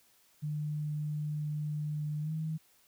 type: tone with pitch glide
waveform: sine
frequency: 150.3 to 157.95 Hz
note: D3 to D#3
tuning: +40 to +26 cents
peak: -32 dBFS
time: 0.42-2.58 s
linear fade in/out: 20 ms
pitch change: +86 cents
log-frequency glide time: 2.21-2.32 s
effects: white hiss -66 dBFS RMS until 2.87 s